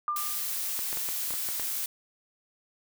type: tone with exponential decay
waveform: sine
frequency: 1197 Hz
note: D6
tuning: 33 cents sharp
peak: -24 dBFS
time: 0.08-0.54 s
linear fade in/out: 1 ms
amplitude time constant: 100 ms
type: noise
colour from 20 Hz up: blue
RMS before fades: -32 dBFS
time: 0.16-1.86 s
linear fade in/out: 2 ms
type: clicks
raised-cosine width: 0.5 ms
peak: -24 dBFS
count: 8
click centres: 0.791 / 0.929 / 0.972 / 1.088 / 1.307 / 1.338 / 1.488 / 1.597 s
effects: none